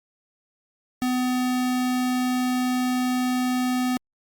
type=tone; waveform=square; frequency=251.8 Hz; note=B3; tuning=34 cents sharp; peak=-22 dBFS; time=1.02-3.97 s; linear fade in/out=0 ms; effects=Opus 48 kbps